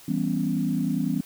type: chord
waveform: sine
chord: C# half-diminished seventh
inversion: first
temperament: equal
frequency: 164.81 / 196 / 246.9 / 277.2 Hz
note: E3 / G3 / B3 / C#4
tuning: 0 / 0 / 0 / 0 cents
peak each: -28 / -28 / -27 / -28 dBFS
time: 0.08-1.21 s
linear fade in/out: 5 ms
effects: tanh soft clip ceiling -12 dBFS + white hiss -49 dBFS RMS until 1.25 s